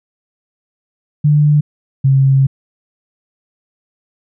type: tone pair in turn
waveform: sine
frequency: 148.5 / 135.27 Hz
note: D3 / C#3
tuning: +20 / -42 cents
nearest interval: major second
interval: 162 cents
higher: first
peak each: -7 dBFS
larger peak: neither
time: 1.24-1.61 / 2.04-2.47 s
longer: second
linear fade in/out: 10 ms
effects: none